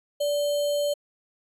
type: tone with sample-and-hold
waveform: sine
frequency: 581 Hz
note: D5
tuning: 19 cents flat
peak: -22 dBFS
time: 0.2-0.94 s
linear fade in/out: 10 ms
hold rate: 3675 Hz
effects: resampled to 32000 Hz